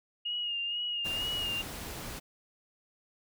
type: tone with vibrato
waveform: sine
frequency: 2853 Hz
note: F7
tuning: 36 cents sharp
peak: -31 dBFS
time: 0.25-1.62 s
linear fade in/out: 10 ms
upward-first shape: sine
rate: 2.1 Hz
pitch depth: 39 cents each way
type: noise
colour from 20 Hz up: pink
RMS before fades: -41 dBFS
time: 1.04-2.2 s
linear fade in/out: 20 ms
effects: none